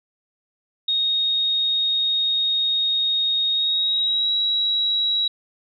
sine tone with pitch glide, 3729 to 3876 Hz, A#7 to B7, 0 to -33 cents, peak -18 dBFS, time 0.88-5.28 s, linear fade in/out 5 ms, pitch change +67 cents, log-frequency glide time 3.51-4.32 s, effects none

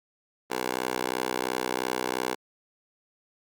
10% pulse tone with high-pass filter, 62.9 Hz, B1, 32 cents sharp, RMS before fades -30 dBFS, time 0.5-2.35 s, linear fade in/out 10 ms, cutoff 500 Hz, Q 1.4, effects Opus 32 kbps

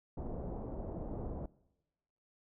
pink low-pass noise, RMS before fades -41 dBFS, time 0.17-1.46 s, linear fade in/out 5 ms, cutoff 730 Hz, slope 24 dB/octave, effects noise-tail reverb RT60 1.0 s tail -22 dB re dry

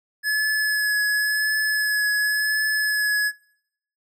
square tone with vibrato, 1706 Hz, G#6, 46 cents sharp, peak -20 dBFS, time 0.23-3.32 s, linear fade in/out 50 ms, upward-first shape triangle, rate 0.93 Hz, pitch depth 19 cents each way, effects noise-tail reverb RT60 0.7 s tail -23 dB re dry

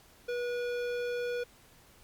sine tone with hard clipping, 485.1 Hz, B4, 31 cents flat, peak -33 dBFS, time 0.28-1.44 s, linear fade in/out 10 ms, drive 15 dB, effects pink hiss -59 dBFS RMS until 2.03 s + MP3 96 kbps

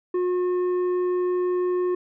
sine tone with tanh clipping, 360.6 Hz, F#4, 45 cents flat, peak -22 dBFS, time 0.14-1.95 s, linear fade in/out 5 ms, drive 7 dB, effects none

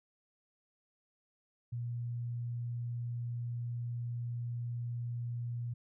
sine tone, 119.5 Hz, A#2, 43 cents sharp, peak -35 dBFS, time 1.72-5.74 s, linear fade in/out 10 ms, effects none

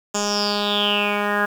10% pulse tone with low-pass filter sweep, 205.7 Hz, G#3, 16 cents flat, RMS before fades -21 dBFS, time 0.14-1.46 s, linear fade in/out 10 ms, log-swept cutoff 6900 to 1600 Hz, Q 8.9, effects 7-bit

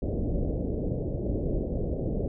pink low-pass noise, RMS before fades -29 dBFS, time 0.02-2.28 s, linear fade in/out 2 ms, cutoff 590 Hz, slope 48 dB/octave, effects none

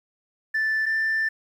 sine tone pair in turn, 1760 / 1775.3 Hz, A6 / A6, 0 / +15 cents, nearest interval unison, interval 15 cents, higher second, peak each -19 dBFS, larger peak neither, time 0.54-0.86 / 0.86-1.29 s, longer second, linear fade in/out 10 ms, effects tanh soft clip ceiling -19 dBFS + 9-bit

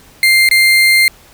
35% pulse tone with dropouts, 2100 Hz, C7, 6 cents sharp, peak -5 dBFS, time 0.23-1.08 s, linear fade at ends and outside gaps 1 ms, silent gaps 0.489-0.512 s, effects pink hiss -43 dBFS RMS until 1.33 s

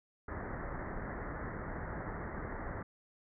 pink low-pass noise, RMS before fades -41 dBFS, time 0.28-2.83 s, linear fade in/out 5 ms, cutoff 2000 Hz, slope 96 dB/octave, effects none

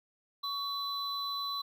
triangle tone pair together, 1123 / 4000 Hz, C#6 / B7, +22 / +21 cents, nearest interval octave + minor seventh, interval 2199 cents, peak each -35 / -34 dBFS, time 0.43-1.62 s, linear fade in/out 10 ms, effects none

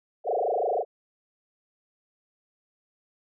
sine tone with frequency modulation, 587.3 Hz, D5, in tune, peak -23 dBFS, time 0.24-0.85 s, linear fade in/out 50 ms, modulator 26.1 Hz, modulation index 6.4, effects none

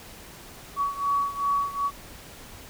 sine beating tone pair, 1128 / 1130.6 Hz, C#6 / C#6, +30 / +34 cents, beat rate 2.6 Hz, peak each -25 / -28 dBFS, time 0.76-1.91 s, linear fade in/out 50 ms, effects pink hiss -45 dBFS RMS until 2.69 s

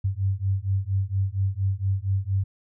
sine beating tone pair, 95 / 99.3 Hz, F#2 / G2, +46 / +23 cents, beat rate 4.3 Hz, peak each -25 dBFS, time 0.04-2.44 s, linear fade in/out 10 ms, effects none

